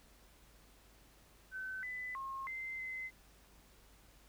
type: tone with pitch steps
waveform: sine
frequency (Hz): 1526 / 2002 / 1075 / 2075 / 2052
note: G6 / B6 / C6 / C7 / C7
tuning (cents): -47 / +23 / +47 / -15 / -34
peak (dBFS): -40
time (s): 1.51-3.11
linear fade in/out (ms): 50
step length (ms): 320
effects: added 50 Hz sine -65 dBFS peak until 4.28 s + pink hiss -65 dBFS RMS until 4.28 s